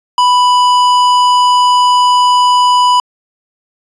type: tone with tanh clipping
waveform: sine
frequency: 990 Hz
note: B5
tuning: 4 cents sharp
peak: -8 dBFS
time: 0.18-3 s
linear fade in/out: 2 ms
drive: 14 dB
effects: resampled to 24000 Hz